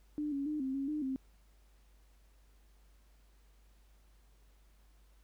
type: tone with pitch steps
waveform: sine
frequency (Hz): 298.4 / 278.5 / 302.7 / 264.6 / 274.2 / 302.6 / 264.5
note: D4 / C#4 / D#4 / C4 / C#4 / D#4 / C4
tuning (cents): +28 / +8 / -48 / +20 / -19 / -48 / +19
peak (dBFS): -33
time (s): 0.18-1.16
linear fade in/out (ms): 0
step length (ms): 140
effects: added 50 Hz sine -61 dBFS peak until 5.23 s + pink hiss -72 dBFS RMS until 5.23 s